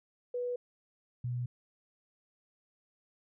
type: tone pair in turn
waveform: sine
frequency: 490.5 / 122.62 Hz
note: B4 / B2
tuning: -12 / -12 cents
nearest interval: 2 octaves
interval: 2400 cents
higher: first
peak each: -32 / -32 dBFS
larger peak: neither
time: 0.34-0.56 / 1.24-1.46 s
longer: neither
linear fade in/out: 5 ms
effects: none